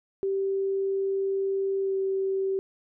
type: tone with pitch glide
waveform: sine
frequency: 389.5 to 385.7 Hz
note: G4 to G4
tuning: -11 to -28 cents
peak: -24 dBFS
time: 0.23-2.59 s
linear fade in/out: 0 ms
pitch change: -17 cents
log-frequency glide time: 1.81-1.95 s
effects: none